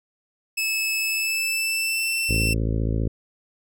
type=tone with pitch glide; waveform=sawtooth; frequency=2604 to 2683 Hz; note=E7 to E7; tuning=-22 to +30 cents; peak=-19 dBFS; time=0.57-2.54 s; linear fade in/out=10 ms; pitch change=+52 cents; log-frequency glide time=0.98-2.16 s
type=harmonic tone; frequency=55 Hz; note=A1; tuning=in tune; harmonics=1 / 2 / 3 / 4 / 5 / 6 / 7 / 8 / 9 / 10; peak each=-24 / -25 / -32 / -32 / -33 / -36 / -37 / -38 / -40 / -42 dBFS; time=2.29-3.08 s; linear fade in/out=5 ms
effects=none